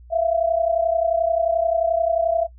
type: tone pair together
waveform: sine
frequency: 659 / 690.4 Hz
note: E5 / F5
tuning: -1 / -20 cents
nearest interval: minor second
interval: 81 cents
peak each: -18 / -22 dBFS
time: 0.1-2.48 s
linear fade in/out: 50 ms
effects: noise-tail reverb RT60 0.1 s tail -23 dB re dry + added 60 Hz sine -42 dBFS peak until 2.58 s